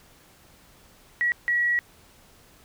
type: tone bursts at uneven times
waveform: sine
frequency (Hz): 1923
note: B6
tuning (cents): -47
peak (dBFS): -20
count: 2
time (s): 1.21-1.32 / 1.48-1.79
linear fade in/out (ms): 0
effects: pink hiss -55 dBFS RMS until 2.64 s